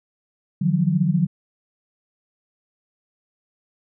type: tone cluster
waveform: sine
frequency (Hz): 150.3 / 172.6 / 187.1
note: D3 / F3 / F#3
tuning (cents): +40 / -20 / +20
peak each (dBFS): -21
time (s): 0.61-1.27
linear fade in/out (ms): 10
effects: none